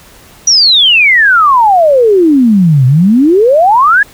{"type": "exponential two-way sweep", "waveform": "sine", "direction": "down then up", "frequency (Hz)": [5920, 123.47, 1729], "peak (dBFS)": -3, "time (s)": [0.47, 4.03], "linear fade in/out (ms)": 5, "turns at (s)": 2.86, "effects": ["pink hiss -38 dBFS RMS until 4.13 s"]}